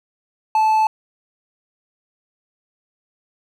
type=tone; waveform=triangle; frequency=872 Hz; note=A5; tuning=16 cents flat; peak=-11 dBFS; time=0.55-0.87 s; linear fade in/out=2 ms; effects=none